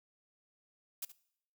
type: noise with echo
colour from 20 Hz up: blue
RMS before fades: -39 dBFS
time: 1.02-1.05 s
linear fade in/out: 5 ms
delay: 71 ms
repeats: 1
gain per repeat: -14 dB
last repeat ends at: 1.121 s
effects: noise-tail reverb RT60 0.7 s tail -21 dB re dry

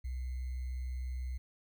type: tone with sample-and-hold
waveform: sine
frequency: 63.2 Hz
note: B1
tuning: 41 cents sharp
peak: -35 dBFS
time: 0.04-1.38 s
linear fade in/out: 10 ms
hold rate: 2100 Hz
effects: none

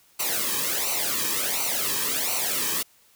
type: noise with flanger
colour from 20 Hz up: white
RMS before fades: -26 dBFS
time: 0.19-2.83 s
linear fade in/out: 10 ms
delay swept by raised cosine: 0.58 to 1.45 ms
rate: 1.4 Hz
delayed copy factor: -0.8
effects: white hiss -59 dBFS RMS until 3.15 s

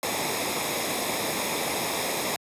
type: noise with comb filter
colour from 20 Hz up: pink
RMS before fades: -28 dBFS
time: 0.03-2.36 s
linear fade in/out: 0 ms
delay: 0.67 ms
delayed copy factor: -0.6
effects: high-pass 150 Hz 12 dB/octave + resampled to 32000 Hz

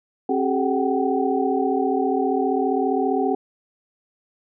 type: tone cluster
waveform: sine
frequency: 268.1 / 387 / 427.3 / 751 / 786 Hz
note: C4 / G4 / G#4 / F#5 / G5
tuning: +42 / -22 / +49 / +26 / +4 cents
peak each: -23 / -24 / -25 / -25 / -31 dBFS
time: 0.29-3.35 s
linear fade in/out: 5 ms
effects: none

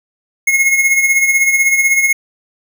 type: tone with tremolo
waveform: square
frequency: 2164 Hz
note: C#7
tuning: 42 cents flat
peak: -8 dBFS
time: 0.47-2.13 s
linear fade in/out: 5 ms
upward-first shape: sine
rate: 16 Hz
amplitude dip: 55%
effects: none

